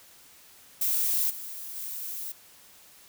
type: noise with level steps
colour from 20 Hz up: violet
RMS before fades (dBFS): -26 / -39 / -36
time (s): 0.81-2.32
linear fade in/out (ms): 5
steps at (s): 1.29 / 1.75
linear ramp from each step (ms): 20
effects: white hiss -54 dBFS RMS until 3.08 s